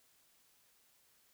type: silence
effects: white hiss -70 dBFS RMS until 1.33 s